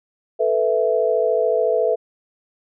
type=chord; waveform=sine; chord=A suspended second; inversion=none; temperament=equal; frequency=440 / 493.9 / 659.3 Hz; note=A4 / B4 / E5; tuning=0 / 0 / 0 cents; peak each=-20 dBFS; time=0.39-1.96 s; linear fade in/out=20 ms; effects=none